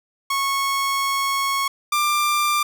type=tone pair in turn; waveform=sawtooth; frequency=1100 / 1187.8 Hz; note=C#6 / D6; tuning=-14 / +19 cents; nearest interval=minor second; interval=133 cents; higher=second; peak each=-16 / -14 dBFS; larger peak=second; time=0.3-1.68 / 1.92-2.63 s; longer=first; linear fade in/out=5 ms; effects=none